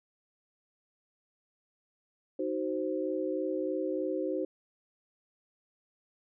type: chord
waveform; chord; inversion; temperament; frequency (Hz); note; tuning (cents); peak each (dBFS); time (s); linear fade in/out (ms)
sine; C diminished; first; equal with one note detuned; 311.1 / 374.3 / 523.3; Eb4 / Gb4 / C5; 0 / +20 / 0; -34; 2.39-4.45; 5
effects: none